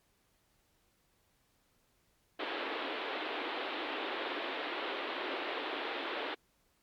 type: band-pass noise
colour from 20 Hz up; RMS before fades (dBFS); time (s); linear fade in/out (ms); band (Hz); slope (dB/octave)
pink; -38; 2.39-6.35; 10; 290 to 3800; 48
effects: pink hiss -73 dBFS RMS until 6.82 s + MP3 96 kbps